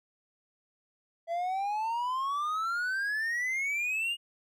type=exponential sweep; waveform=triangle; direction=up; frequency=663 to 2877 Hz; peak=-27 dBFS; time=1.27-4.17 s; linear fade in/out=50 ms; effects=none